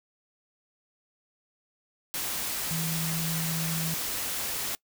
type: tone in noise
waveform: sine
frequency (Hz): 162.9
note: E3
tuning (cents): -20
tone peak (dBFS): -30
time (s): 2.71-3.94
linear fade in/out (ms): 0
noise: white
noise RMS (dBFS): -32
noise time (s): 2.14-4.75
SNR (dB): -1
effects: noise-tail reverb RT60 0.1 s tail -23 dB re dry